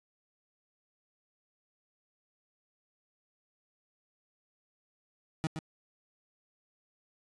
30% pulse tone with echo, 158.8 Hz, D#3, 36 cents sharp, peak -26 dBFS, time 5.44-5.47 s, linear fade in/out 0 ms, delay 120 ms, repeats 1, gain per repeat -7 dB, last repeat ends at 5.59 s, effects resampled to 22050 Hz

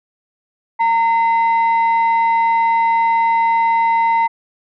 sine tone pair together, 918.1 / 2042 Hz, A#5 / C7, -27 / -43 cents, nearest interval octave + major second, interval 1384 cents, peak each -11 / -22 dBFS, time 0.79-4.28 s, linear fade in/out 20 ms, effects tanh soft clip ceiling -7 dBFS

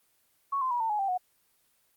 sine tone with pitch steps, 1108.7 / 1034.5 / 965.2 / 900.5 / 840.2 / 784 / 731.5 Hz, C#6 / C6 / B5 / A5 / G#5 / G5 / F#5, 0 / -20 / -40 / +40 / +20 / 0 / -20 cents, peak -26 dBFS, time 0.52-1.178 s, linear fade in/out 10 ms, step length 94 ms, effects white hiss -69 dBFS RMS until 1.96 s + Opus 24 kbps

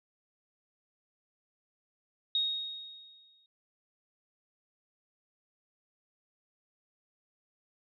sine tone with exponential decay, 3745 Hz, A#7, 7 cents sharp, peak -25 dBFS, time 2.35-3.46 s, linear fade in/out 2 ms, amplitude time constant 240 ms, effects none

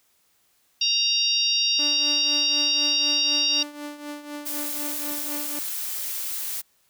harmonic tone, 932.3 Hz, A#5, in tune, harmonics 3 / 4 / 5 / 6, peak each -25 / -25 / -25 / -25 dBFS, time 0.81-3.63 s, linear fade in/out 5 ms
sawtooth tone with tremolo, 293.7 Hz, D4, in tune, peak -27 dBFS, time 1.79-5.59 s, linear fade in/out 2 ms, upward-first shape triangle, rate 4 Hz, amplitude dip 75%
blue noise, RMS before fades -30 dBFS, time 4.45-6.62 s, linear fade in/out 20 ms
effects white hiss -65 dBFS RMS until 6.89 s

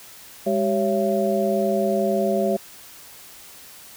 sine tone cluster, 204.1 / 386.7 / 553 / 671 Hz, G#3 / G4 / C#5 / E5, -30 / -24 / -4 / +31 cents, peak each -24 dBFS, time 0.46-2.57 s, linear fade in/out 10 ms, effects white hiss -44 dBFS RMS until 3.96 s

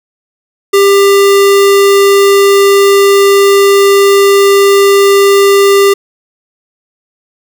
square tone, 397.6 Hz, G4, 25 cents sharp, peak -4 dBFS, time 0.73-5.94 s, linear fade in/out 10 ms, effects 7-bit

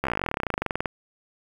slowing click train, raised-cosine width 0.5 ms, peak -10 dBFS, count 29, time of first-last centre 0.04-0.858 s, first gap 14 ms, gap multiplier 1.05, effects 7-bit

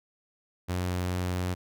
sawtooth tone, 90.3 Hz, F#2, 42 cents flat, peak -24 dBFS, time 0.68-1.55 s, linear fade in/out 20 ms, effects none

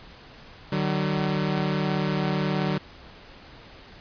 sawtooth tone pair together, 150.9 / 189.35 Hz, D3 / F#3, +47 / +40 cents, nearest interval major third, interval 393 cents, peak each -22 dBFS, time 0.72-2.78 s, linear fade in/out 5 ms, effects pink hiss -47 dBFS RMS until 4 s + resampled to 11025 Hz

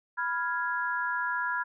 sine chord, F diminished, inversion second, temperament equal, 987.8 / 1396.9 / 1661.2 Hz, Cb6 / F6 / Ab6, 0 / 0 / 0 cents, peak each -32 dBFS, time 0.17-1.64 s, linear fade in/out 20 ms, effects none

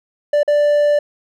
triangle tone with dropouts, 587.3 Hz, D5, in tune, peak -9 dBFS, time 0.33-0.99 s, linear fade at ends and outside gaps 5 ms, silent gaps 0.432-0.477 s, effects none

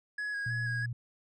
triangle tone with vibrato, 1664 Hz, G#6, 3 cents sharp, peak -31 dBFS, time 0.18-0.86 s, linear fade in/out 5 ms, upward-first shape square, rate 3.1 Hz, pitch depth 20 cents each way
sine tone, 119.6 Hz, A#2, 45 cents sharp, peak -33 dBFS, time 0.46-0.93 s, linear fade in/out 5 ms
effects resampled to 24000 Hz

